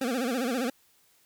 25% pulse tone with vibrato, 248.7 Hz, B3, 12 cents sharp, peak -23 dBFS, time 0.01-0.7 s, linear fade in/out 5 ms, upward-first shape sine, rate 15 Hz, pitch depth 150 cents each way, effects white hiss -64 dBFS RMS until 1.25 s

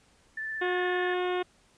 sine tone with vibrato, 1760 Hz, A6, in tune, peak -32 dBFS, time 0.37-1.14 s, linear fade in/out 5 ms, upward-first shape triangle, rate 17 Hz, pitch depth 20 cents each way
harmonic tone, 361.3 Hz, F#4, 41 cents flat, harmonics 1 / 2 / 3 / 4 / 5 / 6 / 7 / 8 / 9 / 10, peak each -28 / -34 / -38 / -40 / -42 / -44 / -45 / -46 / -47 / -48 dBFS, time 0.61-1.43 s, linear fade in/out 10 ms
effects pink hiss -63 dBFS RMS until 1.77 s + resampled to 22050 Hz

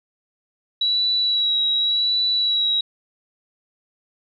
sine tone with vibrato, 3903 Hz, B7, 21 cents flat, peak -17 dBFS, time 0.81-2.81 s, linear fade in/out 5 ms, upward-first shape sine, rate 0.88 Hz, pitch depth 24 cents each way, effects none

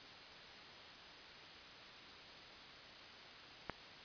click, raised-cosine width 0.5 ms, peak -24 dBFS, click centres 3.697 s, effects white hiss -54 dBFS RMS until 4.04 s + resampled to 11025 Hz

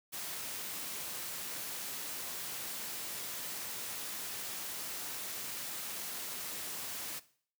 white noise, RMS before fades -41 dBFS, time 0.12-7.2 s, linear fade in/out 20 ms, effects noise-tail reverb RT60 0.5 s tail -17 dB re dry + high-pass 100 Hz 12 dB/octave

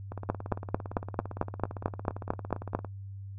two click trains, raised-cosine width 1 ms, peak -12 / -24 dBFS, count 12 / 49, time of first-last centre 0.3-2.75 / 0.12-2.847 s, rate 4.49 / 17.6 Hz, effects noise-tail reverb RT60 0.1 s tail -20 dB re dry + added 98 Hz sine -39 dBFS peak until 3.38 s

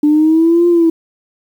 sine linear two-way sweep, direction up then down, 294.4 to 349.2 to 324.5 Hz, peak -6 dBFS, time 0.03-0.9 s, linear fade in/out 5 ms, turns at 0.68 s, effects tanh soft clip ceiling -2 dBFS + 7-bit

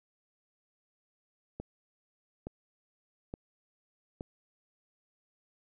click train, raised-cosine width 2 ms, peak -25 dBFS, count 4, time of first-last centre 1.6-4.209 s, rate 1.15 Hz, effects none

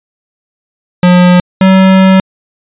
square tone pair in turn, 179 / 189.64 Hz, F3 / F#3, +43 / +43 cents, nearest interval minor second, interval 100 cents, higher second, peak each -3 dBFS, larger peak neither, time 1.03-1.4 / 1.61-2.2 s, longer second, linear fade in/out 2 ms, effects resampled to 8000 Hz

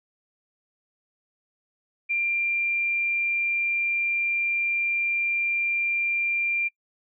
sine tone, 2380 Hz, D7, 22 cents sharp, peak -22 dBFS, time 2.09-6.69 s, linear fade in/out 20 ms, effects noise-tail reverb RT60 0.1 s tail -25 dB re dry

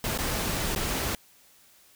pink noise with dropouts, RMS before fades -29 dBFS, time 0.04-1.15 s, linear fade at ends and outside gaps 1 ms, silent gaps 0.177-0.187 / 0.75-0.76 s, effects white hiss -58 dBFS RMS until 1.95 s

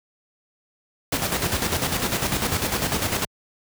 pink noise with tremolo, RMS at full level -22 dBFS, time 1.12-3.25 s, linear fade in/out 5 ms, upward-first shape square, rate 10 Hz, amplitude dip 50%, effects high-pass 60 Hz 12 dB/octave

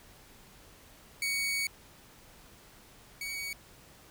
sawtooth tone pair in turn, 2238 / 2248 Hz, C#7 / C#7, +16 / +24 cents, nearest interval unison, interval 8 cents, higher second, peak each -26 / -32 dBFS, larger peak first, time 1.22-1.67 / 3.21-3.53 s, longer first, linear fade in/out 2 ms, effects pink hiss -56 dBFS RMS until 4.1 s

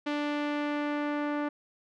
sawtooth tone with low-pass filter sweep, 293.7 Hz, D4, in tune, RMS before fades -31 dBFS, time 0.06-1.49 s, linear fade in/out 10 ms, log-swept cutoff 3300 to 1600 Hz, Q 1.1, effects none

